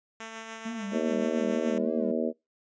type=tone with tremolo; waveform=5% pulse; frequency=223.7 Hz; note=A3; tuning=29 cents sharp; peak=-26 dBFS; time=0.2-1.78 s; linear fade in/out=2 ms; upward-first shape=triangle; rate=6.9 Hz; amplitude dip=40%
type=tone with vibrato; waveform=triangle; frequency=216 Hz; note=A3; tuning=32 cents flat; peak=-31 dBFS; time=0.65-2.12 s; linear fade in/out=10 ms; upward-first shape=sine; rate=3.3 Hz; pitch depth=140 cents each way
type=harmonic tone; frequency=79.8 Hz; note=D#2; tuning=44 cents sharp; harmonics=3 / 4 / 5 / 6 / 7 / 8; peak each=-30 / -34 / -34 / -33 / -33 / -36 dBFS; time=0.91-2.33 s; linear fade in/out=50 ms
effects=noise-tail reverb RT60 0.2 s tail -22 dB re dry + resampled to 16000 Hz